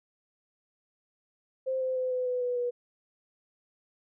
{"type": "tone with pitch steps", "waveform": "sine", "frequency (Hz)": [523.3, 517, 510.8, 504.6, 498.5, 492.5, 486.6], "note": ["C5", "C5", "C5", "B4", "B4", "B4", "B4"], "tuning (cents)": [0, -21, -42, 37, 16, -5, -26], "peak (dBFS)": -27, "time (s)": [1.66, 2.71], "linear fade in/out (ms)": 20, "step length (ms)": 150, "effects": []}